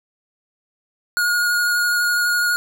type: tone with vibrato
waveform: square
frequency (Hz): 1438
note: F#6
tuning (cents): -50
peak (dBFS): -17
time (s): 1.17-2.56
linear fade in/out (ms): 0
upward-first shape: square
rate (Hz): 12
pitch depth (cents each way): 9
effects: none